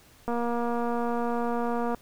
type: click train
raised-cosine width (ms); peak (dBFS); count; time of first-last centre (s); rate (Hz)
1; -17; 396; 0.28-1.947; 237
effects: pink hiss -56 dBFS RMS until 2.01 s